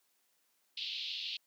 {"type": "band-pass noise", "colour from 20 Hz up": "pink", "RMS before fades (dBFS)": -40, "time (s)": [0.77, 1.37], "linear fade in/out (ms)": 5, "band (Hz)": [2800, 4400], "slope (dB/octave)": 48, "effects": ["white hiss -75 dBFS RMS until 1.46 s", "high-pass 200 Hz 12 dB/octave"]}